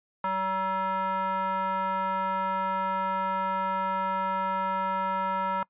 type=tone with band-pass filter; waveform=square; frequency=190 Hz; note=F#3; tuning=46 cents sharp; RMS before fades=-28 dBFS; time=0.24-5.63 s; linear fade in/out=2 ms; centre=1100 Hz; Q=8.5; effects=noise-tail reverb RT60 0.1 s tail -23 dB re dry + resampled to 8000 Hz